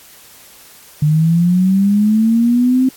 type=linear sweep; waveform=sine; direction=up; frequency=148.2 to 262.4 Hz; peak=-9 dBFS; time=1.02-2.89 s; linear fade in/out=5 ms; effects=white hiss -42 dBFS RMS until 2.96 s + AAC 64 kbps